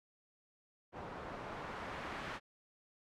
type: noise with low-pass filter sweep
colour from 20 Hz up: white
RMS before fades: -45 dBFS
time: 0.92-2.4 s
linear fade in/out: 50 ms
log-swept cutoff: 860 to 1800 Hz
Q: 0.9
effects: none